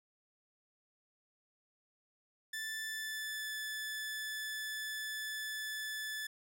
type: tone with pitch glide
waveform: sawtooth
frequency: 1760 to 1737.8 Hz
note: A6 to A6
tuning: 0 to -22 cents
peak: -35 dBFS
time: 2.53-6.27 s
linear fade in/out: 5 ms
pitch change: -22 cents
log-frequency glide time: 2.86-3.53 s
effects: none